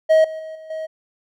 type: tone with level steps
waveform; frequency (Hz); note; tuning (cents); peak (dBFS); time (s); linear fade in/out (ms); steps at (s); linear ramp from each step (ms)
triangle; 634; D#5; +32; -8 / -25 / -28 / -34 / -23; 0.09-0.87; 20; 0.24 / 0.39 / 0.55 / 0.7; 5
effects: none